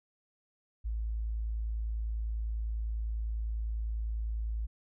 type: tone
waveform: sine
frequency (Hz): 55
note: A1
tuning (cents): 0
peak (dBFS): -31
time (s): 0.84-4.67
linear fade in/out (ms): 20
effects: none